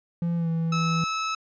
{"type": "tone with pitch glide", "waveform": "triangle", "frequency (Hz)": [170.2, 164.4], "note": ["F3", "E3"], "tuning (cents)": [-44, -4], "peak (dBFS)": -21, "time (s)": [0.22, 1.04], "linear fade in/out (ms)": 2, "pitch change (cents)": -60, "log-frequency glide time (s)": [0.36, 0.49]}
{"type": "tone", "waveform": "sawtooth", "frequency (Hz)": 1300, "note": "E6", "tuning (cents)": -24, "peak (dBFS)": -22, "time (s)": [0.72, 1.35], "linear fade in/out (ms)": 5}
{"effects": ["resampled to 16000 Hz"]}